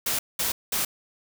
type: noise bursts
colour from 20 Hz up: white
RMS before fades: -26 dBFS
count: 3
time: 0.06-0.85 s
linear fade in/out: 5 ms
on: 130 ms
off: 200 ms
effects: none